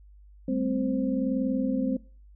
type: tone cluster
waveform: sine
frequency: 198.9 / 220.3 / 259.7 / 524 Hz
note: G3 / A3 / C4 / C5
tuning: +25 / +2 / -13 / +2 cents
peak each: -31 / -34 / -26 / -34 dBFS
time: 0.48-1.97 s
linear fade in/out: 5 ms
effects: noise-tail reverb RT60 0.4 s tail -22 dB re dry + added 50 Hz sine -49 dBFS peak until 2.35 s